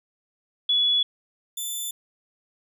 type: tone pair in turn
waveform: sine / 10% pulse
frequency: 3402 / 3520 Hz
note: G#7 / A7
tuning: +41 / 0 cents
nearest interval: minor second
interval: 59 cents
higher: second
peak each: -18 / -21 dBFS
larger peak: first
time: 0.69-1.03 / 1.57-1.91 s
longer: neither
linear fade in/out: 5 ms
effects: none